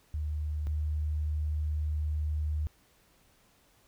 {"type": "tone pair in turn", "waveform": "sine", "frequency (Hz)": [75.7, 76.03], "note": ["D#2", "D#2"], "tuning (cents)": [-47, -39], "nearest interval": "unison", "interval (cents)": 8, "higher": "second", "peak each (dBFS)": [-30, -28], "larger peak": "second", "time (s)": [[0.14, 0.67], [0.67, 2.67]], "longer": "second", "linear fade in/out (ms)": 0, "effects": ["pink hiss -65 dBFS RMS until 3.87 s"]}